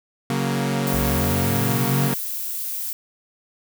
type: chord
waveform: sawtooth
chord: F# major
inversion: second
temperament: equal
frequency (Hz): 138.59 / 185 / 233.1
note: C#3 / F#3 / A#3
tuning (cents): 0 / 0 / 0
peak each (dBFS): -20 / -23 / -21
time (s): 0.3-2.14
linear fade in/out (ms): 2
type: noise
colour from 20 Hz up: violet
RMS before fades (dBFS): -28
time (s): 0.87-2.93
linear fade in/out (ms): 0
type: linear sweep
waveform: sine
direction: up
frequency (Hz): 55.6 to 146.83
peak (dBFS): -24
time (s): 0.93-2.09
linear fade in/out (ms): 10
effects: none